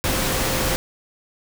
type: tone in noise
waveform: sine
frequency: 523.3 Hz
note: C5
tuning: in tune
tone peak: -30 dBFS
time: 0.04-0.76 s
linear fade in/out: 0 ms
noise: pink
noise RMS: -22 dBFS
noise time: 0.04-0.76 s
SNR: -11 dB
effects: none